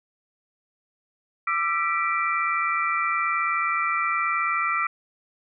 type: tone cluster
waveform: sine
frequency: 1184 / 1343 / 1960 / 2347 Hz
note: D6 / E6 / B6 / D7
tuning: +14 / +32 / -14 / -2 cents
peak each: -28 / -25 / -29 / -28 dBFS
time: 1.47-4.87 s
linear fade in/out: 5 ms
effects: none